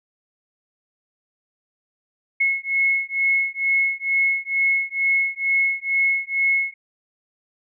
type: beating tone pair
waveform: sine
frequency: 2179 / 2181.2 Hz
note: C#7 / C#7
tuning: -30 / -29 cents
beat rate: 2.2 Hz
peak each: -21 dBFS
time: 2.4-6.74 s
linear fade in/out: 10 ms
effects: none